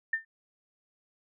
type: tone with exponential decay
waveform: sine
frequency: 1800 Hz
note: A6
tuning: 39 cents sharp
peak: -22 dBFS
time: 0.13-0.25 s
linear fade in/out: 5 ms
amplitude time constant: 26 ms
effects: none